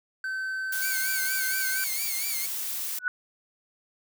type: tone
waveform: triangle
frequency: 1537 Hz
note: G6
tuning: 35 cents flat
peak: -27 dBFS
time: 0.24-1.84 s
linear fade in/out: 2 ms
type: noise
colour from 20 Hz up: blue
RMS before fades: -32 dBFS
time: 0.72-2.99 s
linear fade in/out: 5 ms
type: tone with vibrato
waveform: 5% pulse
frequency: 2217 Hz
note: C#7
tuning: in tune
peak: -21 dBFS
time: 0.82-2.46 s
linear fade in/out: 2 ms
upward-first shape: sine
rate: 4.3 Hz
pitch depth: 95 cents each way
type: tone with exponential growth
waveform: sine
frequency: 1480 Hz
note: F#6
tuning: in tune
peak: -19 dBFS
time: 2.97-3.08 s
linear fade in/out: 1 ms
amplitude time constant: 22 ms
effects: none